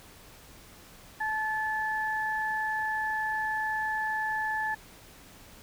sine tone pair together, 868 / 1736 Hz, A5 / A6, -24 / -24 cents, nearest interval octave, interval 1200 cents, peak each -31 / -30 dBFS, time 1.2-4.75 s, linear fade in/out 10 ms, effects pink hiss -52 dBFS RMS until 5.62 s

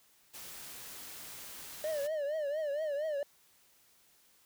white noise, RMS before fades -47 dBFS, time 0.33-2.08 s, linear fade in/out 20 ms
triangle tone with vibrato, 597 Hz, D5, 28 cents sharp, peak -30 dBFS, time 1.84-3.23 s, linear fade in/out 2 ms, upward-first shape triangle, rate 4.3 Hz, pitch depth 140 cents each way
effects white hiss -66 dBFS RMS until 4.45 s

